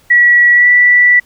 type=tone with pitch glide; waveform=sine; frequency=1933 to 1962.2 Hz; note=B6 to B6; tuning=-38 to -12 cents; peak=-4 dBFS; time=0.1-1.2 s; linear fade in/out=10 ms; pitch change=+26 cents; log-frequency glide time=0.53-0.68 s; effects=pink hiss -49 dBFS RMS until 1.25 s